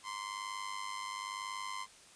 sawtooth tone with amplitude modulation, 1039 Hz, C6, 12 cents flat, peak -32 dBFS, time 0.03-1.87 s, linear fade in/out 50 ms, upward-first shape sine, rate 101 Hz, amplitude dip 75%, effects white hiss -58 dBFS RMS until 2.15 s + resampled to 22050 Hz

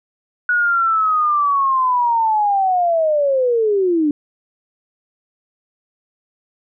sine linear sweep, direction down, 1466 to 285.9 Hz, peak -13 dBFS, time 0.49-4.11 s, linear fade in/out 2 ms, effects none

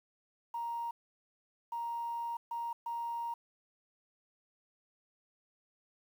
sine tone bursts at uneven times, 936 Hz, A#5, 7 cents sharp, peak -34 dBFS, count 4, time 0.54-0.91 / 1.72-2.37 / 2.51-2.73 / 2.86-3.34 s, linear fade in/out 5 ms, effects tanh soft clip ceiling -30 dBFS + 10-bit

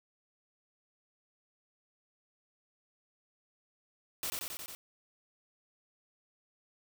white noise with echo, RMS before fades -36 dBFS, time 4.23-4.3 s, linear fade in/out 0 ms, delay 90 ms, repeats 5, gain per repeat -2 dB, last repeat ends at 4.75 s, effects none

